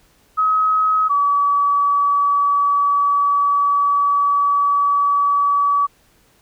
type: tone pair in turn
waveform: sine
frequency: 1273 / 1142.7 Hz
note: D#6 / D6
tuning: +39 / -48 cents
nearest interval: major second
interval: 187 cents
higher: first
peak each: -13 / -13 dBFS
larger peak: neither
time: 0.37-1.09 / 1.09-5.87 s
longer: second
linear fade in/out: 20 ms
effects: pink hiss -56 dBFS RMS until 6.41 s